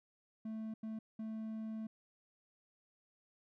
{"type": "tone bursts at uneven times", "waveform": "triangle", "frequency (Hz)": 220, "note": "A3", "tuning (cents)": 0, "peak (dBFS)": -38, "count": 3, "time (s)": [[0.45, 0.74], [0.83, 0.99], [1.19, 1.87]], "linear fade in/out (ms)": 5, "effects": []}